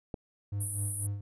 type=click; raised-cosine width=2 ms; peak=-23 dBFS; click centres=0.142 s
type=tone with tremolo; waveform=triangle; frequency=101.1 Hz; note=G#2; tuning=46 cents flat; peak=-28 dBFS; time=0.52-1.21 s; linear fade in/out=5 ms; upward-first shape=sine; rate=4 Hz; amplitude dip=65%
type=band-pass noise; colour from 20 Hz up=white; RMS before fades=-38 dBFS; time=0.6-1.07 s; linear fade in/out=10 ms; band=9200 to 11000 Hz; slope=96 dB/octave
effects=none